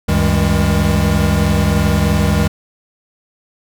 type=tone cluster; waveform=square; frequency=71.1 / 94.2 / 159 / 202.1 Hz; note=C#2 / F#2 / D#3 / G#3; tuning=+45 / +32 / +38 / -47 cents; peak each=-18 dBFS; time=0.08-2.48 s; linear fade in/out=10 ms; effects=none

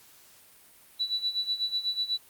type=tone with tremolo; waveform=sine; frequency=3951 Hz; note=B7; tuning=in tune; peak=-24 dBFS; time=0.99-2.18 s; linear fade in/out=20 ms; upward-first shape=sine; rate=8.1 Hz; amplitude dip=80%; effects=white hiss -56 dBFS RMS until 2.29 s + Opus 48 kbps

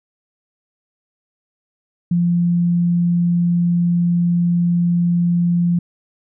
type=tone; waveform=sine; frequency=173.3 Hz; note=F3; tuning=13 cents flat; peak=-13 dBFS; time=2.11-5.79 s; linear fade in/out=5 ms; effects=none

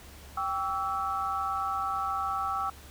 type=chord; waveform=sine; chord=C# diminished; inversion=second; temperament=equal with one note detuned; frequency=784 / 1137.3 / 1318.5 Hz; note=G5 / C#6 / E6; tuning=0 / +44 / 0 cents; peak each=-33 / -34 / -31 dBFS; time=0.37-2.7 s; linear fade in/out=5 ms; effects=added 71 Hz sine -49 dBFS peak until 2.9 s + pink hiss -51 dBFS RMS until 2.9 s

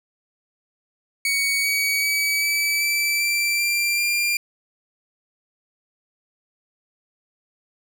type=tone with pitch steps; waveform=sawtooth; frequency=2240 / 2261 / 2282 / 2303 / 2324 / 2346 / 2368 / 2390 Hz; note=C#7 / C#7 / C#7 / D7 / D7 / D7 / D7 / D7; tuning=+18 / +34 / +50 / -34 / -19 / -2 / +14 / +30 cents; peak=-16 dBFS; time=1.25-4.37 s; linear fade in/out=2 ms; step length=390 ms; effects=none

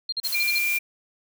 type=tone bursts; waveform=sine; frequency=4200 Hz; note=C8; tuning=6 cents sharp; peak=-24 dBFS; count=7; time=0.09-0.586 s; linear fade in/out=5 ms; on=34 ms; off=43 ms
type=noise; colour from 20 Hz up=blue; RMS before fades=-30 dBFS; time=0.23-0.79 s; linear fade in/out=20 ms
type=tone; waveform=sine; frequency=2383 Hz; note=D7; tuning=25 cents sharp; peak=-22 dBFS; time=0.34-0.79 s; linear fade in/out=10 ms
effects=none

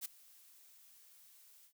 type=noise with ADSR envelope; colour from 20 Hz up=blue; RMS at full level=-39 dBFS; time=0.01-1.73 s; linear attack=40 ms; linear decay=12 ms; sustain=-23 dB; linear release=87 ms; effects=none

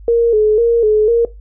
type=tone with vibrato; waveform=sine; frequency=446.7 Hz; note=A4; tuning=26 cents sharp; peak=-8 dBFS; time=0.08-1.25 s; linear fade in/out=2 ms; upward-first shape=square; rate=2 Hz; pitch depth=77 cents each way; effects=noise-tail reverb RT60 0.2 s tail -18 dB re dry + added 50 Hz sine -33 dBFS peak until 1.4 s

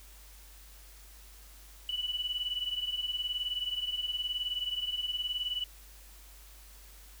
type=beating tone pair; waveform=sine; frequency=2947 / 2966 Hz; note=F#7 / F#7; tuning=-8 / +4 cents; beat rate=19 Hz; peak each=-37 / -33 dBFS; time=1.89-5.64 s; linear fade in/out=2 ms; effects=added 50 Hz sine -52 dBFS peak until 7.2 s + white hiss -56 dBFS RMS until 7.2 s

